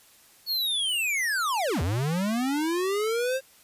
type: linear two-way sweep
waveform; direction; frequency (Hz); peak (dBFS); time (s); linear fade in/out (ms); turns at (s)
square; down then up; 4435 to 77.78 to 538; -25; 0.46-3.41; 50; 1.82
effects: white hiss -56 dBFS RMS until 3.63 s + resampled to 32000 Hz